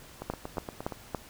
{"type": "two click trains", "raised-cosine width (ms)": 1, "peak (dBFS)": [-22, -16], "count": [7, 4], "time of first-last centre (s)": [[0.22, 0.923], [0.3, 1.147]], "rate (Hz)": [8.54, 3.54], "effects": ["pink hiss -51 dBFS RMS until 1.29 s"]}